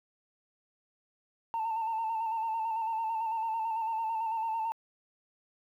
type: tone with vibrato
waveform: sine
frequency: 896 Hz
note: A5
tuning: 31 cents sharp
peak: -28 dBFS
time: 1.54-4.72 s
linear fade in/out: 0 ms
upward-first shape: square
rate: 9 Hz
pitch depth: 36 cents each way
effects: tanh soft clip ceiling -27 dBFS + 11-bit